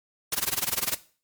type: noise with tremolo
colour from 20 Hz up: white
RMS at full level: -24 dBFS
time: 0.32-0.95 s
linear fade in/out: 5 ms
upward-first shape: sine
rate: 20 Hz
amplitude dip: 100%
effects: noise-tail reverb RT60 0.4 s tail -17 dB re dry + MP3 96 kbps